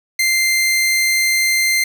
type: tone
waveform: sawtooth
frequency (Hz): 2088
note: C7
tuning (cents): -4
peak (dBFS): -10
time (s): 0.19-1.84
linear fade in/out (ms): 5
effects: 7-bit